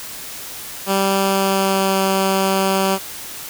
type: tone with pitch glide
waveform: 10% pulse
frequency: 194.8 to 192.56 Hz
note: G3 to G3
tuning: -11 to -31 cents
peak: -7 dBFS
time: 0.86-2.99 s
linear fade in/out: 50 ms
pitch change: -20 cents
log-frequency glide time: 1.21-1.98 s
effects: white hiss -32 dBFS RMS until 3.49 s